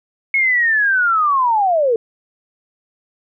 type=linear sweep; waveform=sine; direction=down; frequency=2195 to 436.9 Hz; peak=-12 dBFS; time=0.34-1.96 s; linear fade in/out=2 ms; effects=none